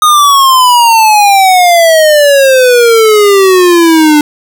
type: exponential sweep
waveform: square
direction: down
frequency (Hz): 1244.5 to 294.7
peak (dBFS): -3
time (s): 0.02-4.21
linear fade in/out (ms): 2
effects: none